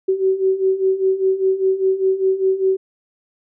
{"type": "beating tone pair", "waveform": "sine", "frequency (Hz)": [377.7, 382.7], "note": ["F#4", "G4"], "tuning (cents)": [36, -42], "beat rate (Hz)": 5, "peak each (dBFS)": [-20, -16], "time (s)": [0.08, 2.77], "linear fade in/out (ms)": 10, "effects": []}